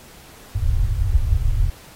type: low-pass noise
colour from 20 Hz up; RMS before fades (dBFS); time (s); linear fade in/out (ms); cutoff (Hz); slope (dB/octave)
pink; -18; 0.55-1.7; 5; 110; 48
effects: pink hiss -45 dBFS RMS until 1.95 s + AAC 48 kbps